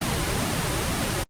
pink noise with flanger, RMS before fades -25 dBFS, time 0.01-1.24 s, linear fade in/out 10 ms, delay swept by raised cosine 1.9 to 4.5 ms, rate 2.1 Hz, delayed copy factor -0.65, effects low-pass 11000 Hz 12 dB/octave + Opus 32 kbps

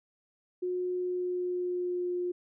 sine tone with pitch glide, 361.9 to 356.1 Hz, F#4 to F4, -38 to +34 cents, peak -29 dBFS, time 0.62-2.32 s, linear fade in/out 10 ms, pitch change -28 cents, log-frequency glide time 0.95-2.13 s, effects none

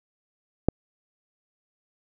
click, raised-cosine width 2 ms, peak -5 dBFS, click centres 0.686 s, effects none

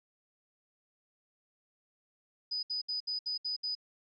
sine tone bursts, 4978 Hz, D#8, in tune, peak -32 dBFS, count 7, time 2.51-3.752 s, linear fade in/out 10 ms, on 120 ms, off 67 ms, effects none

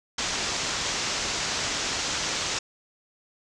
white low-pass noise, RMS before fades -29 dBFS, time 0.18-2.59 s, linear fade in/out 5 ms, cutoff 7100 Hz, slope 48 dB/octave, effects none

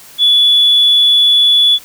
sine tone, 3429 Hz, A7, 45 cents flat, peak -5 dBFS, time 0.18-1.79 s, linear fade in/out 50 ms, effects tanh soft clip ceiling -1 dBFS + white hiss -38 dBFS RMS until 1.84 s

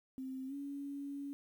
sine tone with pitch glide, 262.4 to 281.2 Hz, C4 to C#4, +5 to +25 cents, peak -40 dBFS, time 0.18-1.33 s, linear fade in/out 0 ms, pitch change +120 cents, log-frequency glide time 0.47-0.54 s, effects 11-bit

